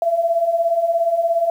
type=beating tone pair; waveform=sine; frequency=659 / 676 Hz; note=E5 / E5; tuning=-1 / +43 cents; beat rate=17 Hz; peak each=-22 / -16 dBFS; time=0.02-1.5 s; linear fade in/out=2 ms; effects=8-bit